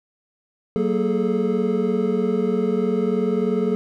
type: tone cluster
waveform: triangle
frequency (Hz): 188.1 / 231.3 / 417.4 / 437.6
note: F#3 / A#3 / G#4 / A4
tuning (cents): +29 / -13 / +9 / -9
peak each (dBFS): -22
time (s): 0.76-3.75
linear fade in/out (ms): 0
effects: none